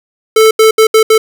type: tone bursts at uneven times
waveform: square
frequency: 440 Hz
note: A4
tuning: in tune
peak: -4 dBFS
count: 5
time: 0.36-0.51 / 0.59-0.71 / 0.78-0.87 / 0.94-1.03 / 1.1-1.18 s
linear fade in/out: 5 ms
effects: none